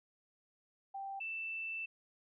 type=tone pair in turn; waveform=sine; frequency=784 / 2658 Hz; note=G5 / E7; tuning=0 / +14 cents; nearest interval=octave + major sixth; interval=2114 cents; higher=second; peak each=-40 / -38 dBFS; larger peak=second; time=0.94-1.2 / 1.2-1.86 s; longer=second; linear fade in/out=10 ms; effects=none